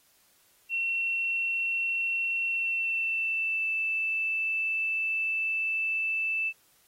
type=tone with pitch glide; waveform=sine; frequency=2717 to 2643 Hz; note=F7 to E7; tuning=-48 to +4 cents; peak=-26 dBFS; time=0.69-6.53 s; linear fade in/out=50 ms; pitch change=-48 cents; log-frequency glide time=2.48-3.69 s; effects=white hiss -64 dBFS RMS until 6.87 s + AAC 48 kbps